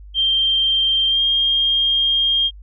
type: tone with pitch glide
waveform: sine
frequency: 3162 to 3219 Hz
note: G7 to G7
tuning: +14 to +45 cents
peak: -14 dBFS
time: 0.14-2.51 s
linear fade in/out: 50 ms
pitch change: +31 cents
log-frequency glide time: 1.08-1.21 s
effects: added 50 Hz sine -36 dBFS peak until 2.62 s